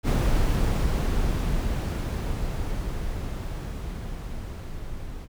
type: noise with level ramp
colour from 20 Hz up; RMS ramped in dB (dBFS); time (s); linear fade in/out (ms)
brown; -20 to -37; 0.03-5.28; 50
effects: none